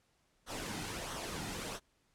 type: noise with flanger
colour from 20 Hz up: pink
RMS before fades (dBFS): -41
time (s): 0.46-1.8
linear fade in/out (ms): 50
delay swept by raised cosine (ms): 0.41 to 1.81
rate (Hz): 1.5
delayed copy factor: -0.5
effects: pink hiss -74 dBFS RMS until 2.14 s + low-pass 10000 Hz 12 dB/octave